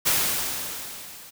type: noise with level ramp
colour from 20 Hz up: white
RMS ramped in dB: -20 to -45 dBFS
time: 0.05-1.31 s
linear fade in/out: 20 ms
effects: none